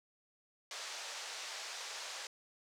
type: band-pass noise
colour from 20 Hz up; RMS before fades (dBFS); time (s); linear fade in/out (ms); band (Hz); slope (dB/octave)
white; -45; 0.71-2.27; 2; 510 to 6600; 24
effects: none